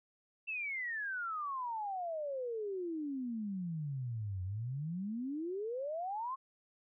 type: exponential two-way sweep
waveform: sine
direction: down then up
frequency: 2701 to 89.8 to 1092 Hz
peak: -36 dBFS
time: 0.47-6.36 s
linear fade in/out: 20 ms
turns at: 4.43 s
effects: none